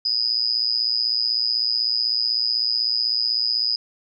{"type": "tone with amplitude modulation", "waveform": "sine", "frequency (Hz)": 4978, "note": "D#8", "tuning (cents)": 0, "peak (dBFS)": -15, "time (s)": [0.05, 3.76], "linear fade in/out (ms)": 5, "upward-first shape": "sine", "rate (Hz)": 116, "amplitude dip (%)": 90, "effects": []}